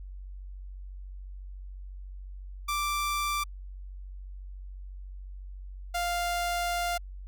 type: tone pair in turn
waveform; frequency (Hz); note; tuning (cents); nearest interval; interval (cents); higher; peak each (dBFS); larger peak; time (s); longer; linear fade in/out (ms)
sawtooth; 1174.7 / 698.5; D6 / F5; 0 / 0; major sixth; 900; first; -24; neither; 2.68-3.44 / 5.94-6.98; second; 10
effects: added 47 Hz sine -39 dBFS peak until 7.27 s